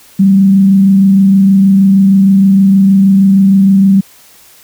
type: tone with frequency modulation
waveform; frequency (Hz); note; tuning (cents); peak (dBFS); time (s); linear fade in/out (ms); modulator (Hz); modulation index
sine; 194.5; G3; -13; -3; 0.19-4.01; 10; 26.4; 0.22
effects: white hiss -41 dBFS RMS until 4.63 s